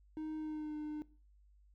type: tone with pitch glide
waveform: triangle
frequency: 311.1 to 302.4 Hz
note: D#4 to D#4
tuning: 0 to -49 cents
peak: -37 dBFS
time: 0.17-1.02 s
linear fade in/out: 0 ms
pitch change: -49 cents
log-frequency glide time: 0.37-0.75 s
effects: noise-tail reverb RT60 0.4 s tail -20 dB re dry + added 50 Hz sine -62 dBFS peak until 1.74 s